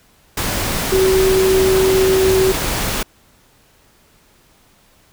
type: tone in noise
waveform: sine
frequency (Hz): 379.1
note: F#4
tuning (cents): +42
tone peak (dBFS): -11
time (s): 0.92-2.52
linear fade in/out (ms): 5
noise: pink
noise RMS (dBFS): -20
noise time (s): 0.37-3.03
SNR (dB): +6
effects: pink hiss -53 dBFS RMS until 5.12 s